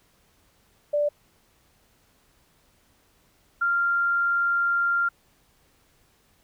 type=tone pair in turn; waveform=sine; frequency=587.3 / 1390.4 Hz; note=D5 / F6; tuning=0 / -8 cents; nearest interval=octave + minor third; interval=1492 cents; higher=second; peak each=-20 dBFS; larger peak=neither; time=0.93-1.09 / 3.61-5.09 s; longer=second; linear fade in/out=10 ms; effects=pink hiss -63 dBFS RMS until 6.43 s